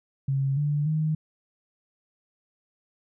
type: tone with pitch steps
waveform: sine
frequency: 136.4 / 146.9 / 155.6 Hz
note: C#3 / D3 / D#3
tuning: -28 / +1 / 0 cents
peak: -22 dBFS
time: 0.28-1.15 s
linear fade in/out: 5 ms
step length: 290 ms
effects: none